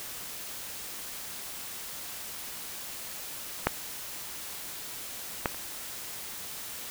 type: clicks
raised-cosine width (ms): 0.5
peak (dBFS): -7 / -10 / -25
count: 3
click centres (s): 3.67 / 5.458 / 5.546
effects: white hiss -40 dBFS RMS until 6.9 s